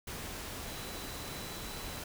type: tone in noise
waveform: sine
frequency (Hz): 3972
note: B7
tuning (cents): +9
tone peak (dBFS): -51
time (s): 0.67-2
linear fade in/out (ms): 5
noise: pink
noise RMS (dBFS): -42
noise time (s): 0.07-2.04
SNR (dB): -12
effects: none